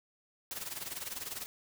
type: noise with tremolo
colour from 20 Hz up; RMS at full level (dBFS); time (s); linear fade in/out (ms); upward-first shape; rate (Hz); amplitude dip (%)
white; -38; 0.51-1.46; 0; sine; 20; 75
effects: none